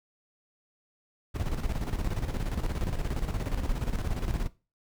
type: noise with tremolo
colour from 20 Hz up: brown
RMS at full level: -28 dBFS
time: 1.34-4.48 s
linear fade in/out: 20 ms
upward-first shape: square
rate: 17 Hz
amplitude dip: 60%
effects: noise-tail reverb RT60 0.3 s tail -18 dB re dry